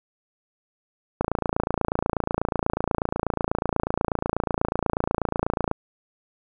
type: click train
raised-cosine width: 1 ms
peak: -8 dBFS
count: 128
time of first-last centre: 1.21-5.714 s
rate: 28.2 Hz
effects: none